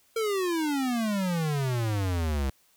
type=exponential sweep; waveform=square; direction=down; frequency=460 to 65.41 Hz; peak=-26 dBFS; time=0.16-2.5 s; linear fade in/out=5 ms; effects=white hiss -64 dBFS RMS until 2.76 s